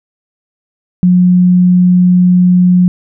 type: tone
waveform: sine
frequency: 180 Hz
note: F#3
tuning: 47 cents flat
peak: -4 dBFS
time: 1.03-2.88 s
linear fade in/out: 0 ms
effects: none